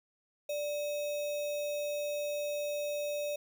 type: tone with sample-and-hold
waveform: sine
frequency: 587.3 Hz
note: D5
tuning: in tune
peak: -32 dBFS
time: 0.49-3.36 s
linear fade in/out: 5 ms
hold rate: 3150 Hz
effects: none